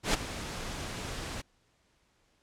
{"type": "noise with ADSR envelope", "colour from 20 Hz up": "pink", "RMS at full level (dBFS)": -24, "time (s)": [0.03, 1.42], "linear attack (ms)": 110, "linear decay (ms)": 13, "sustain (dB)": -14, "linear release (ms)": 16, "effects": ["pink hiss -70 dBFS RMS until 2.42 s", "low-pass 8000 Hz 12 dB/octave"]}